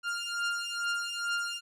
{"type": "beating tone pair", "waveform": "sawtooth", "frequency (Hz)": [1400, 1402.3], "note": ["F6", "F6"], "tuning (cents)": [4, 7], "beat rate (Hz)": 2.3, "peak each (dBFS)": -30, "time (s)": [0.03, 1.61], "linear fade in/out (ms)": 50, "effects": ["low-pass 8000 Hz 12 dB/octave"]}